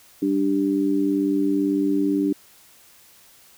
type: harmonic tone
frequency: 98 Hz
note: G2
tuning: in tune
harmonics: 2 / 3 / 4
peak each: -28 / -19 / -27 dBFS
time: 0.22-2.33 s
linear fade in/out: 5 ms
effects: white hiss -52 dBFS RMS until 3.57 s